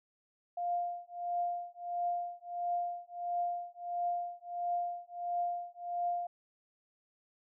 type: tone with tremolo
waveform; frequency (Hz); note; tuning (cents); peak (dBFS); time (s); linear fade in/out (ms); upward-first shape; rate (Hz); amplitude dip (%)
sine; 701; F5; +6; -29; 0.57-6.27; 5; triangle; 1.5; 100
effects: none